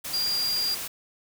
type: tone in noise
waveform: sine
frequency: 4788 Hz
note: D8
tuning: 33 cents sharp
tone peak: -24 dBFS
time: 0.13-0.75 s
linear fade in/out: 10 ms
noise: white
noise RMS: -34 dBFS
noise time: 0.04-0.88 s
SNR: +7 dB
effects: none